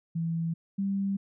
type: tone pair in turn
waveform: sine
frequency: 165.4 / 196.69 Hz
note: E3 / G3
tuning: +6 / +6 cents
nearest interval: minor third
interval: 300 cents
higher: second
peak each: -27 / -26 dBFS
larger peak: second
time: 0.15-0.54 / 0.78-1.17 s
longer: neither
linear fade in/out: 10 ms
effects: none